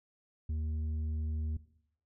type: tone with tanh clipping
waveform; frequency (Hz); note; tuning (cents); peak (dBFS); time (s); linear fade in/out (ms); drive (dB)
triangle; 77.78; D#2; 0; -33; 0.49-1.57; 5; 10
effects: noise-tail reverb RT60 0.7 s tail -17 dB re dry